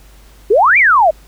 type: exponential two-way sweep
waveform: sine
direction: up then down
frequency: 371.8 to 2441 to 593 Hz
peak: -6 dBFS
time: 0.5-1.11 s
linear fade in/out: 10 ms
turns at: 0.78 s
effects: added 50 Hz sine -40 dBFS peak until 1.27 s + pink hiss -47 dBFS RMS until 1.27 s